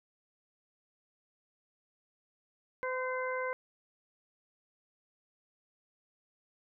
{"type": "harmonic tone with a mistuned harmonic", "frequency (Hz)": 511, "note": "C5", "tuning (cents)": -41, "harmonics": [1, 2, 3, 4], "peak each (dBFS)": [-35, -38, -40, -41], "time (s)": [2.83, 3.53], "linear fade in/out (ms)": 0, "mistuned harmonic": 4, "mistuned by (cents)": 21, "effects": []}